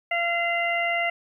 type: harmonic tone with a mistuned harmonic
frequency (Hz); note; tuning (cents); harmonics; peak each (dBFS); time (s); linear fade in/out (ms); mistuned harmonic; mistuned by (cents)
686; F5; -31; 1 / 2 / 3 / 4; -26 / -35 / -25 / -31; 0.11-1.1; 5; 4; +26
effects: 10-bit